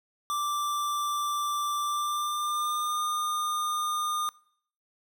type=tone with pitch glide; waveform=square; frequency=1174.7 to 1216.1 Hz; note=D6 to D#6; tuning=0 to -40 cents; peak=-28 dBFS; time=0.3-4.29 s; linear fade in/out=0 ms; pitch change=+60 cents; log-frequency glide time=1.82-3.04 s; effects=noise-tail reverb RT60 0.6 s tail -22 dB re dry

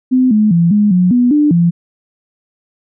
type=tone with pitch steps; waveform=sine; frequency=255.9 / 213.1 / 169.5 / 208 / 180.4 / 245.2 / 296.8 / 170.9 Hz; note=C4 / G#3 / E3 / G#3 / F#3 / B3 / D4 / F3; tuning=-38 / +45 / +49 / +3 / -44 / -12 / +18 / -37 cents; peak=-7 dBFS; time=0.11-1.71 s; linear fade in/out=20 ms; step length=200 ms; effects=none

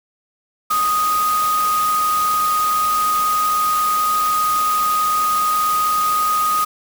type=tone in noise; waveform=sine; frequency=1244.5 Hz; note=D#6; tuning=in tune; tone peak=-15 dBFS; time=0.7-6.65 s; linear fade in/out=10 ms; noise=white; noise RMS=-27 dBFS; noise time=0.7-6.65 s; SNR=+9 dB; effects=none

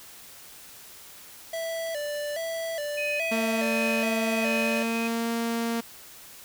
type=tone with vibrato; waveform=square; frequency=622.3 Hz; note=D#5; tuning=in tune; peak=-30 dBFS; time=1.53-4.83 s; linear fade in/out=5 ms; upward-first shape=square; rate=1.2 Hz; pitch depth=99 cents each way
type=tone with tremolo; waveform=sine; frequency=2510 Hz; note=D#7; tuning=15 cents sharp; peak=-27 dBFS; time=2.97-5.08 s; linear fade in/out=10 ms; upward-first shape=sine; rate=1.4 Hz; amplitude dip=50%
type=tone with pitch glide; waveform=sawtooth; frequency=226.1 to 231.3 Hz; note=A3 to A#3; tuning=+47 to -13 cents; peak=-22 dBFS; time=3.31-5.81 s; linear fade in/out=10 ms; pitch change=+40 cents; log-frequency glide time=4.56-5.31 s
effects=white hiss -47 dBFS RMS until 6.44 s

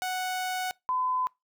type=tone pair in turn; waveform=sawtooth / sine; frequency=740 / 1014 Hz; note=F#5 / B5; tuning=0 / +45 cents; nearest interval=perfect fourth; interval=545 cents; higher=second; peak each=-25 / -25 dBFS; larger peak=neither; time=0.02-0.71 / 0.89-1.27 s; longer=first; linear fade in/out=0 ms; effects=noise-tail reverb RT60 0.2 s tail -24 dB re dry

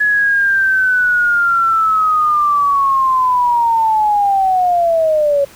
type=linear sweep; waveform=sine; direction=down; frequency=1698 to 554.4 Hz; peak=-10 dBFS; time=0-5.45 s; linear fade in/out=10 ms; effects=pink hiss -41 dBFS RMS until 5.55 s

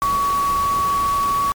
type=tone in noise; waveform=sine; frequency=1127 Hz; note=C#6; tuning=28 cents sharp; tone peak=-16 dBFS; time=0.02-1.52 s; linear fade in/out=0 ms; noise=pink; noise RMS=-30 dBFS; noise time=0.02-1.52 s; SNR=+11 dB; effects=MP3 96 kbps

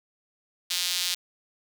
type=tone with high-pass filter; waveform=sawtooth; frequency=178.6 Hz; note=F3; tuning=39 cents sharp; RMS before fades=-28 dBFS; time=0.7-1.15 s; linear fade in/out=10 ms; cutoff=3800 Hz; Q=1.7; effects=none

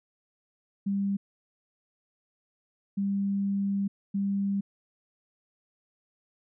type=tone bursts at uneven times; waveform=sine; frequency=198.4 Hz; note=G3; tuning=21 cents sharp; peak=-25 dBFS; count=3; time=0.86-1.17 / 2.97-3.88 / 4.14-4.61 s; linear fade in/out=10 ms; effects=none

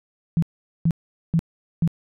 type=tone bursts; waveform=sine; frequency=165.2 Hz; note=E3; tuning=4 cents sharp; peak=-15 dBFS; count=4; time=0.37-1.876 s; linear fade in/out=0 ms; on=54 ms; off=430 ms; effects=none

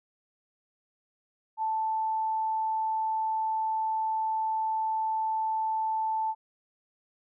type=tone; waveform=sine; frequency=880 Hz; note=A5; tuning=in tune; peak=-26 dBFS; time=1.57-6.35 s; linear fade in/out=50 ms; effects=none

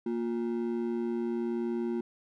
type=ring-modulated tone; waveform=triangle; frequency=293.7 Hz; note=D4; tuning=in tune; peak=-24 dBFS; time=0.06-2.01 s; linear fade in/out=5 ms; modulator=60.4 Hz; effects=none

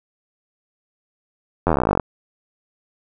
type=slowing click train; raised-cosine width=1 ms; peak=-3 dBFS; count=21; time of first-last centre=1.67-1.998 s; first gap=11 ms; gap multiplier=1.04; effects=none

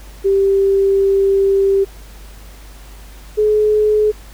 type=tone pair in turn; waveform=sine; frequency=392 / 424.6 Hz; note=G4 / G#4; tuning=0 / +38 cents; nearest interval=minor second; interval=138 cents; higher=second; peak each=-10 dBFS; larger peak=neither; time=0.24-1.85 / 3.37-4.12 s; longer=first; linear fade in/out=20 ms; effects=added 50 Hz sine -35 dBFS peak until 4.33 s + pink hiss -43 dBFS RMS until 4.33 s

